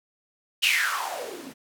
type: noise with band-pass filter sweep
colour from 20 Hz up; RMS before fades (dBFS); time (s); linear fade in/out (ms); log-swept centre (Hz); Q
blue; -27; 0.62-1.54; 20; 3000 to 210; 7.5
effects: none